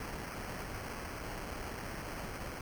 pink noise with sample-and-hold, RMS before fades -42 dBFS, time 0-2.61 s, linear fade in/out 2 ms, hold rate 3675 Hz, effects none

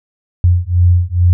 sine beating tone pair, 87.31 / 89.61 Hz, F2 / F2, 0 / +45 cents, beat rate 2.3 Hz, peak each -11 dBFS, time 0.44-1.33 s, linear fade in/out 0 ms, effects none

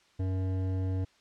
triangle tone with hard clipping, 93.9 Hz, F#2, 26 cents sharp, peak -30 dBFS, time 0.19-1.05 s, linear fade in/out 10 ms, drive 16 dB, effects white hiss -64 dBFS RMS until 1.2 s + low-pass 5000 Hz 12 dB/octave

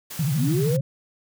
white noise, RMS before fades -36 dBFS, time 0.1-0.77 s, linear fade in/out 10 ms
sine tone with vibrato, 146.83 Hz, D3, in tune, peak -20 dBFS, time 0.19-0.81 s, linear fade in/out 5 ms, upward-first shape triangle, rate 13 Hz, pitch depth 260 cents each way
sine linear sweep, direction up, 200 to 554.4 Hz, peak -23 dBFS, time 0.36-0.81 s, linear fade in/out 50 ms
effects none

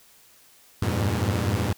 sawtooth tone cluster, 86.7 / 99.1 / 103.4 / 118.4 Hz, F2 / G2 / G#2 / A#2, -12 / +19 / -7 / +27 cents, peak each -24 dBFS, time 0.82-1.73 s, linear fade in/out 5 ms, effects white hiss -55 dBFS RMS until 1.77 s

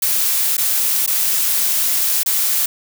blue noise with dropouts, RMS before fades -17 dBFS, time 0.02-2.66 s, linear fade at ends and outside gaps 5 ms, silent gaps 0.569-0.579 / 1.064-1.075 / 2.233-2.26 s, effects none

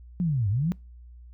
sine linear two-way sweep, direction down then up, 185 to 93 to 185 Hz, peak -22 dBFS, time 0.2-0.72 s, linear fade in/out 0 ms, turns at 0.49 s, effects noise-tail reverb RT60 0.3 s tail -26 dB re dry + added 60 Hz sine -44 dBFS peak until 1.33 s

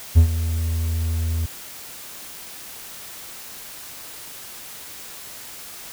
triangle tone with ADSR envelope, 82 Hz, E2, 9 cents flat, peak -4 dBFS, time 0.15-1.46 s, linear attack 27 ms, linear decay 93 ms, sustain -14 dB, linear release 5 ms, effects white hiss -38 dBFS RMS until 5.92 s

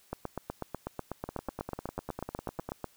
two click trains, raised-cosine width 1 ms, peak -22 / -20 dBFS, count 15 / 23, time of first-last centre 1.29-2.69 / 0.13-2.843 s, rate 10 / 8.11 Hz, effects white hiss -63 dBFS RMS until 2.96 s

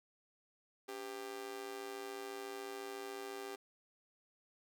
sawtooth tone with amplitude modulation, 396 Hz, G4, 18 cents sharp, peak -36 dBFS, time 0.88-3.56 s, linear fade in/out 10 ms, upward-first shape sine, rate 114 Hz, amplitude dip 80%, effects 12-bit

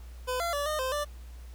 25% pulse tone with pitch steps, 505 / 684 / 576 / 611 / 519 / 588 Hz, B4 / F5 / D5 / D#5 / C5 / D5, +39 / -36 / -34 / -32 / -14 / +2 cents, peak -25 dBFS, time 0.27-1.05 s, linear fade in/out 20 ms, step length 130 ms, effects added 60 Hz sine -42 dBFS peak until 1.54 s + pink hiss -58 dBFS RMS until 1.54 s

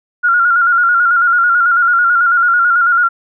sine tone with vibrato, 1409 Hz, F6, 15 cents sharp, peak -8 dBFS, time 0.23-3.09 s, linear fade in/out 20 ms, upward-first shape square, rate 9.1 Hz, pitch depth 44 cents each way, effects none

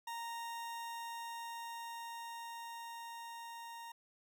40% pulse tone with level ramp, 929 Hz, A#5, 6 cents flat, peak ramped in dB -40 to -46 dBFS, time 0.07-3.92 s, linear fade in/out 5 ms, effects none

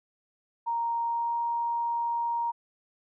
sine tone with pitch glide, 932.3 to 937.7 Hz, A#5 to A#5, 0 to +10 cents, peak -26 dBFS, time 0.66-2.52 s, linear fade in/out 20 ms, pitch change +10 cents, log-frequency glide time 1.04-1.36 s, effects none

